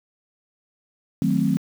sine chord, D# diminished seventh, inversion none, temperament equal, 155.56 / 185 / 220 / 261.6 Hz, D#3 / F#3 / A3 / C4, 0 / 0 / 0 / 0 cents, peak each -24 / -22 / -23 / -23 dBFS, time 1.22-1.57 s, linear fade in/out 0 ms, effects high-pass 100 Hz 12 dB/octave + 7-bit

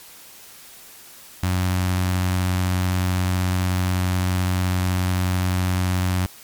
sawtooth tone with notch filter, 91.6 Hz, F#2, 17 cents flat, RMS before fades -21 dBFS, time 1.43-6.26 s, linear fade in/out 0 ms, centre 450 Hz, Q 1.1, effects white hiss -44 dBFS RMS until 6.43 s + MP3 96 kbps

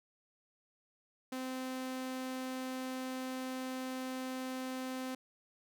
sawtooth tone, 258.6 Hz, C4, 20 cents flat, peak -34 dBFS, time 1.32-5.15 s, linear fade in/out 5 ms, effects none

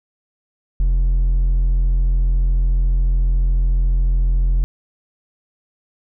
sine tone with hard clipping, 43 Hz, F1, 26 cents flat, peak -14 dBFS, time 0.8-4.64 s, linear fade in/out 0 ms, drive 3 dB, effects none

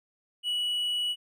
triangle tone, 2937 Hz, F#7, 13 cents flat, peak -25 dBFS, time 0.43-1.16 s, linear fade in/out 50 ms, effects none

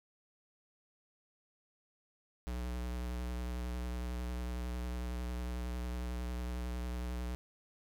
square tone with vibrato, 60.9 Hz, B1, 24 cents flat, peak -37 dBFS, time 2.47-7.35 s, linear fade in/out 0 ms, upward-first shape sine, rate 11 Hz, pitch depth 26 cents each way, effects none

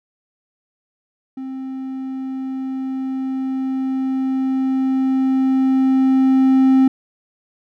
triangle tone with level ramp, 263.8 Hz, C4, 14 cents sharp, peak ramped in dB -24 to -7 dBFS, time 1.37-6.88 s, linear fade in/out 5 ms, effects none

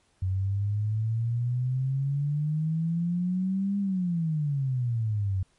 sine exponential two-way sweep, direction up then down, 92.5 to 201.9 to 92.5 Hz, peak -24 dBFS, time 0.22-5.43 s, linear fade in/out 5 ms, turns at 3.79 s, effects pink hiss -67 dBFS RMS until 5.58 s + MP3 48 kbps

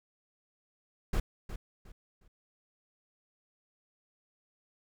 brown noise with echo, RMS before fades -28 dBFS, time 1.13-1.2 s, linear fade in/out 5 ms, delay 360 ms, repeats 3, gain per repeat -11 dB, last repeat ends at 2.28 s, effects none

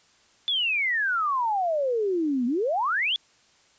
sine exponential two-way sweep, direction down then up, 3520 to 233.1 to 3520 Hz, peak -22 dBFS, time 0.48-3.16 s, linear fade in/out 0 ms, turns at 2.46 s, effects white hiss -60 dBFS RMS until 3.78 s + resampled to 16000 Hz

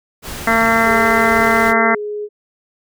pink noise, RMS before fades -28 dBFS, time 0.22-1.74 s, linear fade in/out 50 ms
harmonic tone, 226.9 Hz, A#3, 47 cents flat, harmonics 1 / 2 / 3 / 4 / 5 / 6 / 7 / 8 / 9, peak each -19 / -23 / -18 / -21 / -21 / -19 / -21 / -22 / -18 dBFS, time 0.47-1.95 s, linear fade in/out 5 ms
sine tone, 417.5 Hz, G#4, 9 cents sharp, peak -21 dBFS, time 0.84-2.29 s, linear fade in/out 50 ms
effects none

